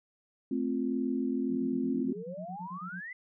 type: chord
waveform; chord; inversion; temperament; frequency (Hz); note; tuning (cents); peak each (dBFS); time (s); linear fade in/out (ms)
sine; F major; first; equal; 220 / 261.6 / 349.2; A3 / C4 / F4; 0 / 0 / 0; -34 / -30 / -36; 0.51-2.13; 5
type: tone bursts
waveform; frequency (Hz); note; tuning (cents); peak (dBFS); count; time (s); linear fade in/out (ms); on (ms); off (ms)
sine; 180; F#3; -47; -39; 14; 1.49-3.007; 20; 87; 23
type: exponential sweep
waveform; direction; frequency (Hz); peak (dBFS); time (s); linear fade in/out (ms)
sine; up; 252 to 2061; -39; 1.86-3.13; 5
effects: none